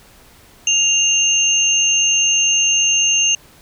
sine tone pair together, 2794 / 6345 Hz, F7 / G8, 0 / +20 cents, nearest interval octave + major second, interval 1420 cents, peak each -15 dBFS, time 0.67-3.35 s, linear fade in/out 2 ms, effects pink hiss -47 dBFS RMS until 3.61 s

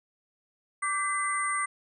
sine tone cluster, 1168 / 1567 / 2023 / 8660 Hz, D6 / G6 / B6 / C#9, -10 / -1 / +41 / -41 cents, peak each -29 / -38 / -31 / -35 dBFS, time 0.82-1.66 s, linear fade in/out 10 ms, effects none

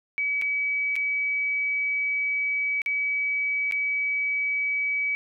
sine tone with dropouts, 2280 Hz, C#7, 48 cents sharp, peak -23 dBFS, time 0.18-5.15 s, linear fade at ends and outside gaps 0 ms, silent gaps 0.415-0.421 / 0.956-0.963 / 2.818-2.861 / 3.712-3.722 s, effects none

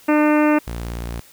harmonic tone, 301 Hz, D4, 43 cents sharp, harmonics 1 / 2 / 3 / 4 / 5 / 6 / 7 / 8 / 9, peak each -14 / -20 / -24 / -26 / -28 / -30 / -31 / -32 / -33 dBFS, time 0.08-0.59 s, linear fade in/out 10 ms
sawtooth tone, 58.27 Hz, A#1, in tune, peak -22 dBFS, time 0.67-1.2 s, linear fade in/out 5 ms
effects white hiss -48 dBFS RMS until 1.32 s

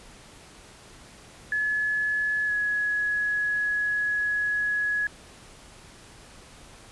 sine tone with pitch glide, 1707 to 1682.5 Hz, G#6 to G#6, +47 to +22 cents, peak -23 dBFS, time 1.52-5.07 s, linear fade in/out 2 ms, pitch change -25 cents, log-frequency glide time 2.46-2.52 s, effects pink hiss -49 dBFS RMS until 6.91 s + resampled to 24000 Hz

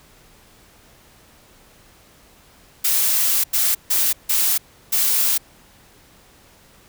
blue noise bursts at uneven times, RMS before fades -18 dBFS, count 5, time 2.84-3.44 / 3.53-3.75 / 3.9-4.13 / 4.29-4.58 / 4.92-5.38 s, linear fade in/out 10 ms, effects pink hiss -51 dBFS RMS until 6.88 s

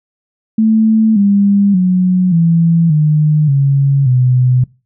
sine tone with pitch steps, 220.1 / 200.7 / 182.96 / 166.8 / 152.08 / 138.65 / 126.41 Hz, A3 / G3 / F#3 / E3 / D#3 / C#3 / B2, +1 / +41 / -19 / +21 / -39 / +1 / +41 cents, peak -7 dBFS, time 0.58-4.64 s, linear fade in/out 5 ms, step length 580 ms, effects noise-tail reverb RT60 0.3 s tail -23 dB re dry

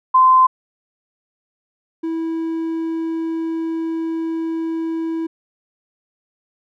sine / triangle tone pair in turn, 1034 / 326.6 Hz, C6 / E4, -21 / -16 cents, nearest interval octave + minor sixth, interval 1995 cents, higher first, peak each -8 / -18 dBFS, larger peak first, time 0.14-0.47 / 2.03-5.27 s, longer second, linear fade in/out 10 ms, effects none

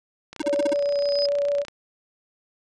click train, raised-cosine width 0.2 ms, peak -21 dBFS, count 42, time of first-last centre 0.33-1.683 s, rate 30.3 Hz
square tone bursts, 310 Hz, D#4, 6 cents flat, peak -23 dBFS, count 6, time 0.4-0.735 s, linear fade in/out 5 ms, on 20 ms, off 43 ms
sine tone with vibrato, 572 Hz, D5, 46 cents flat, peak -20 dBFS, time 0.43-1.65 s, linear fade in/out 50 ms, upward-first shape triangle, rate 6.8 Hz, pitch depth 12 cents each way
sine tone with exponential growth, 5010 Hz, D#8, 11 cents sharp, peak -22 dBFS, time 0.52-1.26 s, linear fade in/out 1 ms, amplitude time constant 160 ms
effects resampled to 22050 Hz

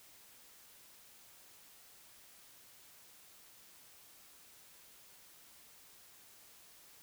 silence, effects white hiss -60 dBFS RMS until 7.02 s

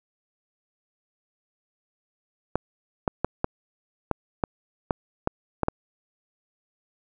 clicks, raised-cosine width 1 ms, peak -8 dBFS, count 10, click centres 2.556 / 3.078 / 3.246 / 3.444 / 4.113 / 4.438 / 4.908 / 5.274 / 5.633 / 5.684 s, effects none

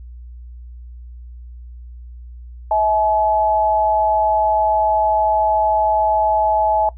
sine tone pair together, 645 / 853.5 Hz, E5 / G#5, -38 / +47 cents, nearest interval perfect fourth, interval 485 cents, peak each -18 / -15 dBFS, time 2.71-6.89 s, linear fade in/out 2 ms, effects noise-tail reverb RT60 0.1 s tail -18 dB re dry + added 60 Hz sine -33 dBFS peak until 6.97 s

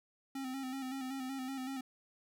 square tone with vibrato, 264.1 Hz, C4, 16 cents sharp, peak -39 dBFS, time 0.35-1.81 s, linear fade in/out 5 ms, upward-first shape square, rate 5.3 Hz, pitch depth 42 cents each way, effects none

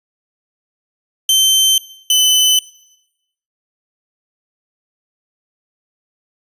sawtooth tone pair in turn, 3100 / 3026 Hz, G7 / F#7, -20 / +38 cents, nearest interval unison, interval 42 cents, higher first, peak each -6 dBFS, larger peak neither, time 1.29-1.78 / 2.1-2.59 s, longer neither, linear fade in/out 2 ms, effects noise-tail reverb RT60 0.9 s tail -20 dB re dry + resampled to 32000 Hz

